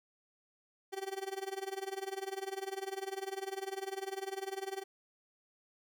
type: tone with tremolo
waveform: 30% pulse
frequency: 387.3 Hz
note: G4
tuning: 21 cents flat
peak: -32 dBFS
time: 0.92-4.84 s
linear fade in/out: 20 ms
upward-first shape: sine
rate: 20 Hz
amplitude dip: 90%
effects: none